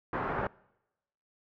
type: low-pass noise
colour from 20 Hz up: white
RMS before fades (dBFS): -33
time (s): 0.13-0.47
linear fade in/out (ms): 2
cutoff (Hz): 1400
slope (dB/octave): 24
effects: noise-tail reverb RT60 0.9 s tail -24 dB re dry